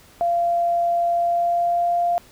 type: tone with pitch glide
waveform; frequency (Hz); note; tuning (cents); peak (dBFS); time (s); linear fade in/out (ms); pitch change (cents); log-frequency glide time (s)
sine; 689 to 695.4; F5 to F5; -24 to -8; -17; 0.21-2.18; 0; +16; 1.15-1.96
effects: pink hiss -50 dBFS RMS until 2.31 s

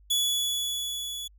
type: tone with level ramp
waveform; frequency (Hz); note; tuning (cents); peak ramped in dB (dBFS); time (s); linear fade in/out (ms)
sawtooth; 3408; G#7; +44; -19 to -31; 0.1-1.28; 10
effects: added 50 Hz sine -53 dBFS peak until 1.38 s

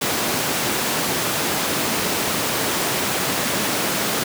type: high-pass noise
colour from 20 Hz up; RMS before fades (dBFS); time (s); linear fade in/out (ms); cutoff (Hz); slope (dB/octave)
pink; -22; 0.01-4.24; 10; 190; 12
effects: none

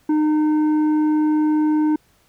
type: tone with tanh clipping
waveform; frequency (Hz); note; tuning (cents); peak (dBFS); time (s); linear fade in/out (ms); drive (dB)
sine; 305.8; D#4; -30; -16; 0.09-1.96; 5; 7
effects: pink hiss -59 dBFS RMS until 2.28 s

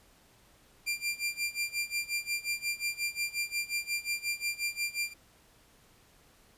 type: tone with tremolo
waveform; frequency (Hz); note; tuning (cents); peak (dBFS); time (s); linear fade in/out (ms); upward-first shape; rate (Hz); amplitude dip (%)
sawtooth; 2380; D7; +22; -25; 0.86-5.14; 20; sine; 5.6; 90
effects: pink hiss -62 dBFS RMS until 6.57 s + resampled to 32000 Hz

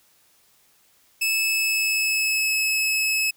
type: tone with pitch glide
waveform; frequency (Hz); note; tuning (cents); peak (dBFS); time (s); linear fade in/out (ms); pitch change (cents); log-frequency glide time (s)
sawtooth; 2610 to 2586; E7 to E7; -18 to -34; -17; 1.21-3.31; 10; -16; 1.35-2.53
effects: white hiss -60 dBFS RMS until 3.36 s

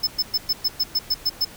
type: tone bursts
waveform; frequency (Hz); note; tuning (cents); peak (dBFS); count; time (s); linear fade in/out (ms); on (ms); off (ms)
square; 5240; E8; -11; -18; 10; 0.03-1.45; 10; 43; 110
effects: pink hiss -43 dBFS RMS until 1.56 s

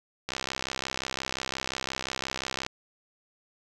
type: click train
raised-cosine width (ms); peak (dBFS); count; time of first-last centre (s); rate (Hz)
0.2; -13; 157; 0.29-2.664; 65.7
effects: none

